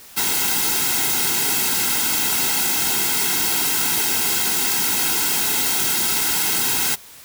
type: noise with comb filter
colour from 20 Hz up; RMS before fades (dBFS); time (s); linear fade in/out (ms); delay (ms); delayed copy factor
white; -20; 0.16-6.96; 20; 1.7; -0.9
effects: white hiss -43 dBFS RMS until 7.24 s